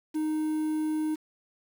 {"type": "tone with quantisation", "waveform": "triangle", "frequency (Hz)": 310, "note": "D#4", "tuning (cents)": -6, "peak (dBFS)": -24, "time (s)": [0.14, 1.16], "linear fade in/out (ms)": 20, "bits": 8, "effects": []}